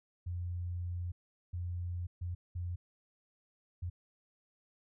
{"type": "tone bursts at uneven times", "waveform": "sine", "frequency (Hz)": 88, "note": "F2", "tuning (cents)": 14, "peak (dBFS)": -35, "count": 5, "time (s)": [[0.26, 1.12], [1.53, 2.07], [2.21, 2.35], [2.55, 2.76], [3.82, 3.9]], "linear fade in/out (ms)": 10, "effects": []}